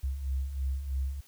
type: beating tone pair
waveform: sine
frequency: 64.7 / 67.8 Hz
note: C2 / C#2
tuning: -19 / -38 cents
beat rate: 3.1 Hz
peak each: -37 / -30 dBFS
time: 0.03-1.21 s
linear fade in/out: 10 ms
effects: white hiss -60 dBFS RMS until 1.27 s